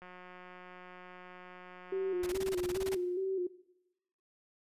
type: click train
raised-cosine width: 0.5 ms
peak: -36 dBFS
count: 413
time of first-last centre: 0.02-2.296 s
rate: 181 Hz
type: tone with vibrato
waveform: sine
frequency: 370 Hz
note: F#4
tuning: in tune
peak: -31 dBFS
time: 1.92-3.47 s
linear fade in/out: 5 ms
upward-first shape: square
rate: 2.4 Hz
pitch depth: 58 cents each way
type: noise bursts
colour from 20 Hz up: pink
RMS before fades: -41 dBFS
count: 13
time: 2.23-2.949 s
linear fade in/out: 5 ms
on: 35 ms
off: 22 ms
effects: noise-tail reverb RT60 0.9 s tail -19 dB re dry + resampled to 32000 Hz